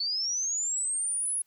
sine linear sweep, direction up, 4385 to 10580 Hz, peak -27 dBFS, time 0-1.42 s, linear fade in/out 5 ms, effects white hiss -72 dBFS RMS until 1.46 s

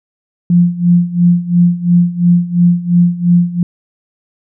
sine tone with tremolo, 174.61 Hz, F3, in tune, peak -4 dBFS, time 0.5-3.63 s, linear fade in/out 2 ms, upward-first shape sine, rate 2.9 Hz, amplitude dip 85%, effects none

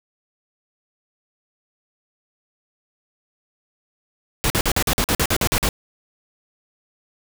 pink noise bursts, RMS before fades -19 dBFS, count 12, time 4.44-5.689 s, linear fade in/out 0 ms, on 61 ms, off 47 ms, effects none

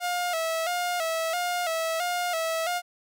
sawtooth tone with vibrato, 680 Hz, F5, 46 cents flat, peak -22 dBFS, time 0-2.82 s, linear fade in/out 50 ms, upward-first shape square, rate 1.5 Hz, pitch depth 75 cents each way, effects none

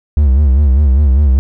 triangle tone with vibrato, 69.3 Hz, C#2, in tune, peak -4 dBFS, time 0.17-1.39 s, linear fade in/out 0 ms, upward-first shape sine, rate 5 Hz, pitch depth 140 cents each way, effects none

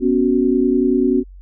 sine chord, B suspended second, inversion none, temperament equal, 246.9 / 277.2 / 370 Hz, B3 / C#4 / F#4, 0 / 0 / 0 cents, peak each -17 dBFS, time 0-1.24 s, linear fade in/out 50 ms, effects added 46 Hz sine -36 dBFS peak until 1.41 s

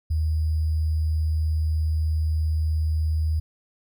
sine tone with sample-and-hold, 78.4 Hz, D#2, 14 cents sharp, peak -20 dBFS, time 0.1-3.4 s, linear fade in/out 10 ms, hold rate 4900 Hz, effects none

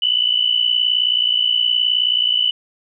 sine tone pair together, 2952 / 3011 Hz, F#7 / F#7, -5 / +30 cents, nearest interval unison, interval 35 cents, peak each -17 dBFS, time 0.02-2.51 s, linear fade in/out 5 ms, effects none

